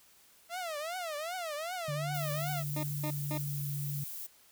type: tone with vibrato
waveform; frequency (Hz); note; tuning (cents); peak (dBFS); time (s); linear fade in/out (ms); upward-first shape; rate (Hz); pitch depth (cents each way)
sawtooth; 659.3; E5; 0; -32; 0.49-2.64; 50; triangle; 2.6; 240
type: tone with pitch glide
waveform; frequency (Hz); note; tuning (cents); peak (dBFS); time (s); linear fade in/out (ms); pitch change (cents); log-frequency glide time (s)
sine; 146.83 to 143.56; D3 to D3; 0 to -39; -34; 1.88-4.04; 5; -39; 2.31-3.55
type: noise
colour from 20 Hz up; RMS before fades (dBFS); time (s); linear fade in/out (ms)
violet; -42; 2.14-4.27; 10
type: tone bursts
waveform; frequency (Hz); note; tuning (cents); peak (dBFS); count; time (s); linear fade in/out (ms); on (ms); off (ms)
20% pulse; 304.4; D#4; -38; -30; 3; 2.76-3.379; 5; 73; 200
effects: white hiss -62 dBFS RMS until 4.51 s